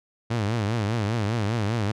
sawtooth tone with vibrato, 109.2 Hz, A2, 13 cents flat, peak -19 dBFS, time 0.3-1.92 s, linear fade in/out 10 ms, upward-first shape triangle, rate 5 Hz, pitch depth 190 cents each way, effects low-pass 6000 Hz 12 dB/octave

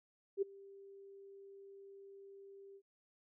sine tone with ADSR envelope, 394.4 Hz, G4, 11 cents sharp, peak -29 dBFS, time 0.37-2.82 s, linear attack 50 ms, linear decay 12 ms, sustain -24 dB, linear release 61 ms, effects none

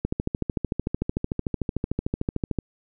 click train, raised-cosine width 3 ms, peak -11 dBFS, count 35, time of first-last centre 0.05-2.587 s, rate 13.4 Hz, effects none

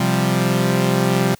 sawtooth chord, C suspended fourth, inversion none, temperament equal, 130.81 / 174.61 / 196 Hz, C3 / F3 / G3, 0 / 0 / 0 cents, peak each -16 dBFS, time 0-1.35 s, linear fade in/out 5 ms, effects white hiss -51 dBFS RMS until 1.39 s

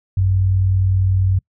sine tone pair together, 55.1 / 95 Hz, A1 / F#2, +3 / +46 cents, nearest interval major sixth, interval 943 cents, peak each -23 / -13 dBFS, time 0.17-1.39 s, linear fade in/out 5 ms, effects noise-tail reverb RT60 0.1 s tail -26 dB re dry

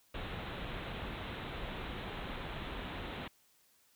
pink low-pass noise, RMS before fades -42 dBFS, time 0.14-3.28 s, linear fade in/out 5 ms, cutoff 3900 Hz, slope 96 dB/octave, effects white hiss -69 dBFS RMS until 3.95 s

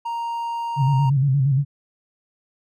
triangle tone, 932.3 Hz, A#5, in tune, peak -22 dBFS, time 0.05-1.1 s, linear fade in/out 10 ms
sine tone with vibrato, 136.8 Hz, C#3, 23 cents flat, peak -15 dBFS, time 0.76-1.65 s, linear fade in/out 50 ms, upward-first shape square, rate 8.6 Hz, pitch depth 74 cents each way
effects none

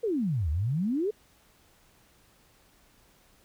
sine exponential two-way sweep, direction down then up, 493.9 to 71.3 to 447.2 Hz, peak -25 dBFS, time 0.03-1.11 s, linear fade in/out 10 ms, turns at 0.5 s, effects pink hiss -62 dBFS RMS until 3.44 s

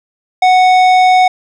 triangle tone with tanh clipping, 739 Hz, F#5, 2 cents flat, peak -7 dBFS, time 0.42-1.28 s, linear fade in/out 5 ms, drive 17 dB, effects none

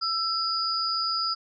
sine tone cluster, 1330 / 4770 / 4983 Hz, E6 / D8 / D#8, +15 / +26 / +2 cents, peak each -29 dBFS, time 0.01-1.35 s, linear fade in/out 20 ms, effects none

